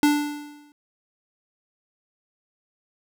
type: tone with exponential decay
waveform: square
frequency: 293.7 Hz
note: D4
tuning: in tune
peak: -14 dBFS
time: 0.03-0.72 s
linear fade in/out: 1 ms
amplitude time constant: 150 ms
effects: none